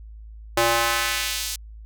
square tone with high-pass filter sweep, 116.54 Hz, A#2, in tune, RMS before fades -23 dBFS, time 0.57-1.56 s, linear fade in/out 5 ms, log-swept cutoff 490 to 5400 Hz, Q 0.9, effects added 54 Hz sine -38 dBFS peak until 1.85 s

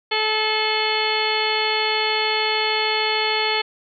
harmonic tone, 433.4 Hz, A4, 26 cents flat, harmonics 1 / 2 / 3 / 4 / 5 / 6 / 7 / 8 / 10, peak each -26 / -25 / -31 / -31 / -25 / -30 / -27 / -29 / -27 dBFS, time 0.11-3.62 s, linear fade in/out 10 ms, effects none

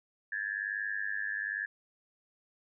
sine tone with amplitude modulation, 1709 Hz, G#6, 49 cents sharp, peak -28 dBFS, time 0.32-1.66 s, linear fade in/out 5 ms, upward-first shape sine, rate 101 Hz, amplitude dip 100%, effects none

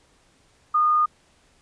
sine tone, 1224 Hz, D#6, 29 cents flat, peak -16 dBFS, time 0.74-1.06 s, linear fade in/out 10 ms, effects pink hiss -60 dBFS RMS until 1.61 s + resampled to 22050 Hz

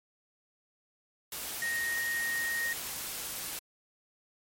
sine tone in noise, 1864.7 Hz, A#6, in tune, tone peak -30 dBFS, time 1.62-2.73 s, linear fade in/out 2 ms, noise white, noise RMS -38 dBFS, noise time 1.32-3.59 s, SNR +5 dB, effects MP3 64 kbps

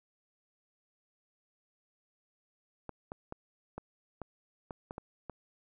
clicks, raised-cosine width 1 ms, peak -26 dBFS, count 9, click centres 2.893 / 3.119 / 3.324 / 3.78 / 4.217 / 4.708 / 4.909 / 4.981 / 5.297 s, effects none

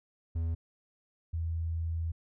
triangle / sine tone pair in turn, 82.41 / 82.41 Hz, E2 / E2, 0 / 0 cents, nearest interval unison, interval 0 cents, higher neither, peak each -27 / -30 dBFS, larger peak first, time 0.35-0.55 / 1.33-2.12 s, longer second, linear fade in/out 10 ms, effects none

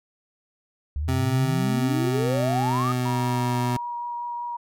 sine exponential sweep, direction up, 69 to 1262 Hz, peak -24 dBFS, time 0.96-2.92 s, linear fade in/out 0 ms
25% pulse tone with pitch glide, 130.81 to 123.47 Hz, C3 to B2, 0 to 0 cents, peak -19 dBFS, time 1.08-3.77 s, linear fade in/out 5 ms, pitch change -100 cents, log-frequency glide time 1.32-3.59 s
sine tone with vibrato, 956 Hz, A#5, 43 cents sharp, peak -28 dBFS, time 3.05-4.57 s, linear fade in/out 10 ms, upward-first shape triangle, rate 5.2 Hz, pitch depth 10 cents each way
effects none

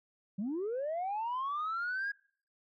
sine linear sweep, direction up, 181 to 1661.2 Hz, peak -31 dBFS, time 0.38-2.12 s, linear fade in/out 10 ms, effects noise-tail reverb RT60 0.5 s tail -24 dB re dry + tanh soft clip ceiling -30 dBFS

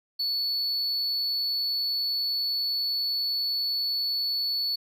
triangle tone, 4435 Hz, C#8, in tune, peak -24 dBFS, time 0.19-4.76 s, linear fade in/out 10 ms, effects none

